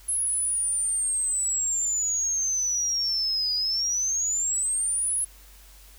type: exponential two-way sweep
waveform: sine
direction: down then up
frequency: 10720 to 4896 to 10720 Hz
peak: -23 dBFS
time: 0.08-5.25 s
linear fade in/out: 10 ms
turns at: 3.55 s
effects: added 48 Hz sine -49 dBFS peak until 5.98 s + white hiss -53 dBFS RMS until 5.98 s